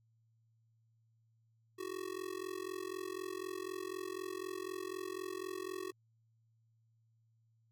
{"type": "tone with amplitude modulation", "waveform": "square", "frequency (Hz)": 372.8, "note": "F#4", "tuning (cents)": 13, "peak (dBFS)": -37, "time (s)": [1.78, 5.92], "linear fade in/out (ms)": 20, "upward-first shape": "sine", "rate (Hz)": 44, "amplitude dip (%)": 95, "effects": ["added 113 Hz sine -70 dBFS peak until 7.71 s"]}